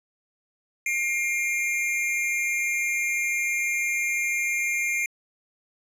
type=tone pair together; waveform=square; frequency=2127 / 2387 Hz; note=C7 / D7; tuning=+28 / +28 cents; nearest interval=major second; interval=200 cents; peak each=-27 dBFS; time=0.86-5.06 s; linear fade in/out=2 ms; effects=low-pass 11000 Hz 12 dB/octave